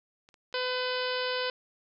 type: clicks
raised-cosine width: 0.2 ms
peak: -38 dBFS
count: 7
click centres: 0.289 / 0.342 / 0.527 / 0.667 / 0.784 / 0.954 / 1.022 s
type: harmonic tone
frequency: 504 Hz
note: B4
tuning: 35 cents sharp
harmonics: 1 / 2 / 3 / 4 / 5 / 6 / 7 / 8 / 9 / 10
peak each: -32 / -37 / -36 / -42 / -41 / -38 / -43 / -41 / -42 / -42 dBFS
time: 0.54-1.5 s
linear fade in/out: 2 ms
effects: none